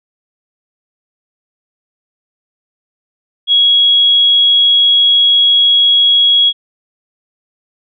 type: tone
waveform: sine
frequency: 3322 Hz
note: G#7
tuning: in tune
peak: -6 dBFS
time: 3.47-6.53 s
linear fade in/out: 50 ms
effects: none